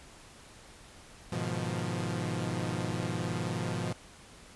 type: chord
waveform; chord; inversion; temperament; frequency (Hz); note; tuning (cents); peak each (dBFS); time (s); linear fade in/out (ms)
sawtooth; F half-diminished seventh; first; equal; 103.83 / 123.47 / 155.56 / 174.61; Ab2 / Cb3 / Eb3 / F3; 0 / 0 / 0 / 0; -34 / -32 / -35 / -32; 1.32-3.93; 5
effects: pink hiss -53 dBFS RMS until 4.55 s + resampled to 24000 Hz